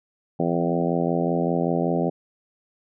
harmonic tone with a mistuned harmonic, 85.2 Hz, F2, 42 cents flat, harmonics 2 / 3 / 4 / 5 / 6 / 7 / 8 / 9, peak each -25 / -27 / -28 / -29 / -30 / -30 / -31 / -32 dBFS, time 0.39-2.1 s, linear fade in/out 10 ms, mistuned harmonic 2, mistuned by -16 cents, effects none

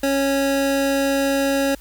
square tone pair together, 275.4 / 550.8 Hz, C#4 / C#5, -11 / -11 cents, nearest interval octave, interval 1200 cents, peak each -21 / -21 dBFS, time 0.03-1.75 s, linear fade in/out 5 ms, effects added 50 Hz sine -42 dBFS peak until 1.8 s + white hiss -50 dBFS RMS until 1.8 s

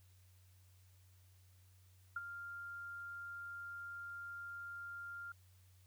sine tone with ADSR envelope, 1396.9 Hz, F6, in tune, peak -36 dBFS, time 2.16-5.32 s, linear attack 5 ms, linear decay 29 ms, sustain -9 dB, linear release 3 ms, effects added 92 Hz sine -63 dBFS peak until 5.86 s + white hiss -73 dBFS RMS until 5.86 s

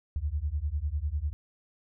sine beating tone pair, 69.3 / 79.3 Hz, C#2 / D#2, 0 / +33 cents, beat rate 10 Hz, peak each -31 dBFS, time 0.16-1.33 s, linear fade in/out 0 ms, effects none

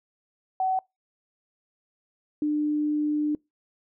sine tone pair in turn, 754 / 299.2 Hz, F#5 / D4, +32 / +32 cents, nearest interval octave + major third, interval 1600 cents, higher first, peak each -22 dBFS, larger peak neither, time 0.6-0.79 / 2.42-3.35 s, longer second, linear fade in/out 2 ms, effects noise-tail reverb RT60 0.2 s tail -26 dB re dry

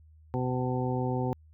harmonic tone, 126.6 Hz, B2, 43 cents sharp, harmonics 1 / 2 / 3 / 4 / 6 / 7, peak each -30 / -33 / -35 / -36 / -38 / -38 dBFS, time 0.34-1.33 s, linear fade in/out 0 ms, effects added 78 Hz sine -53 dBFS peak until 1.53 s

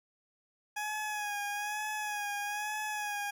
20% pulse tone with vibrato, 834 Hz, G#5, 7 cents sharp, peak -29 dBFS, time 0.76-3.31 s, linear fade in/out 10 ms, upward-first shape sine, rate 1.1 Hz, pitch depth 39 cents each way, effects none

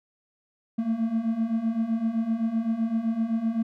triangle beating tone pair, 221.1 / 228.9 Hz, A3 / A#3, +9 / -31 cents, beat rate 7.8 Hz, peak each -27 / -23 dBFS, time 0.78-3.63 s, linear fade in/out 10 ms, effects none

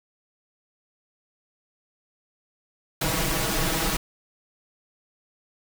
pink noise with comb filter, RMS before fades -25 dBFS, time 3.01-3.97 s, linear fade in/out 5 ms, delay 6.2 ms, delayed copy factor +0.85, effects none

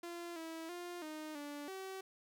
sawtooth tone with pitch steps, 344 / 325.4 / 351.4 / 308.8 / 290.3 / 382 Hz, F4 / E4 / F4 / D#4 / D4 / G4, -26 / -22 / +11 / -13 / -20 / -45 cents, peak -40 dBFS, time 0.03-2.01 s, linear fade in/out 5 ms, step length 330 ms, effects none

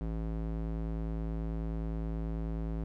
square tone with band-pass filter, 54.7 Hz, A1, 9 cents flat, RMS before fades -35 dBFS, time 0.01-2.84 s, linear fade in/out 0 ms, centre 180 Hz, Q 0.59, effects none

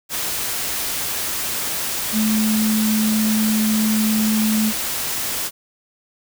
sine tone in noise, 216.7 Hz, A3, 26 cents flat, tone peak -16 dBFS, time 2.12-4.73 s, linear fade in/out 50 ms, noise white, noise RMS -24 dBFS, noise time 0.09-5.51 s, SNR +5 dB, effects none

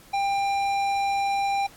triangle tone with tanh clipping, 795 Hz, G5, 24 cents sharp, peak -24 dBFS, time 0.13-1.67 s, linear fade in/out 10 ms, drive 18 dB, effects pink hiss -51 dBFS RMS until 1.76 s + AAC 64 kbps

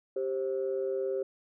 sine tone pair together, 392 / 529.6 Hz, G4 / C5, 0 / +21 cents, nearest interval perfect fourth, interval 521 cents, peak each -30 / -32 dBFS, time 0.16-1.23 s, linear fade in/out 5 ms, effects tanh soft clip ceiling -22 dBFS

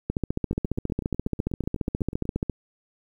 two click trains, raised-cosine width 3 ms, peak -21 / -12 dBFS, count 15 / 36, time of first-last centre 0.53-2.254 / 0.1-2.497 s, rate 8.12 / 14.6 Hz, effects 9-bit

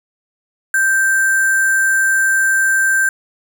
sine tone with sample-and-hold, 1568 Hz, G6, in tune, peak -11 dBFS, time 0.74-3.09 s, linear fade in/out 2 ms, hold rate 8820 Hz, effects none

